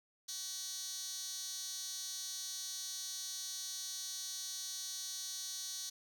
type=tone with high-pass filter; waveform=15% pulse; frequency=380 Hz; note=F#4; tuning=46 cents sharp; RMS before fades=-43 dBFS; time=0.28-5.9 s; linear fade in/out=10 ms; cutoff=5000 Hz; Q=3.8; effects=none